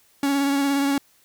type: tone with vibrato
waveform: 45% pulse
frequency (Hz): 279.1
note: C#4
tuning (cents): +12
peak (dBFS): -19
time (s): 0.23-0.98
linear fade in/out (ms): 2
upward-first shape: triangle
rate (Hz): 17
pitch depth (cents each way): 27
effects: white hiss -59 dBFS RMS until 1.24 s